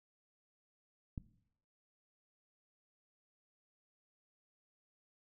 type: click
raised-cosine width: 5 ms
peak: -28 dBFS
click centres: 1.178 s
effects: noise-tail reverb RT60 0.7 s tail -17 dB re dry